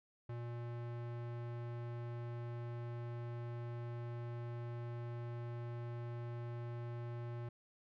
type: tone with low-pass filter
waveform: square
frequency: 119 Hz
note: A#2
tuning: 36 cents sharp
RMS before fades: -44 dBFS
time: 0.29-7.49 s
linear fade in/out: 5 ms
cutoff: 2000 Hz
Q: 0.56
effects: none